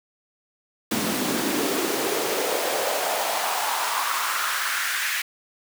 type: noise with high-pass filter sweep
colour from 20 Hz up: pink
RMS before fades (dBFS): -25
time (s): 0.91-5.22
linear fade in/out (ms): 5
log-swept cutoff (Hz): 210 to 1900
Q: 3.1
effects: none